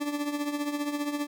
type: tone with tremolo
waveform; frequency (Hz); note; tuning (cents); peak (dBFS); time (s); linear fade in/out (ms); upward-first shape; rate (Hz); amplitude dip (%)
40% pulse; 291.7; D4; -12; -25; 0-1.27; 20; triangle; 15; 70
effects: none